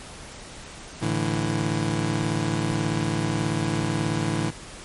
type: chord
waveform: 25% pulse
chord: A suspended fourth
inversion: none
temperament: just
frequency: 110 / 146.67 / 165 Hz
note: A2 / D3 / E3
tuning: 0 / -2 / +2 cents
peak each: -24 dBFS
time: 1.01-4.51 s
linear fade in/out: 20 ms
effects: pink hiss -41 dBFS RMS until 4.84 s + MP3 48 kbps